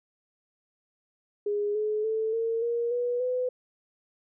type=tone with pitch steps; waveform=sine; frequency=412.6 / 426.4 / 440.7 / 455.4 / 470.7 / 486.4 / 502.7 Hz; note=G#4 / G#4 / A4 / A#4 / A#4 / B4 / B4; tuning=-11 / +46 / +3 / -40 / +17 / -26 / +31 cents; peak=-25 dBFS; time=1.46-3.49 s; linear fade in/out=5 ms; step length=290 ms; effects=none